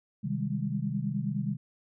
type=chord; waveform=sine; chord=Ab major seventh; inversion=first; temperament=equal with one note detuned; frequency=130.81 / 155.56 / 196 / 205.5 Hz; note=C3 / Eb3 / G3 / Ab3; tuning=0 / 0 / 0 / -18 cents; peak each=-34 dBFS; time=0.23-1.57 s; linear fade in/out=20 ms; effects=none